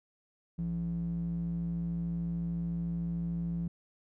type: tone with band-pass filter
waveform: square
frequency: 56.8 Hz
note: A#1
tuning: 44 cents flat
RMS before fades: -34 dBFS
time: 0.58-3.68 s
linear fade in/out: 5 ms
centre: 160 Hz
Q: 5.5
effects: none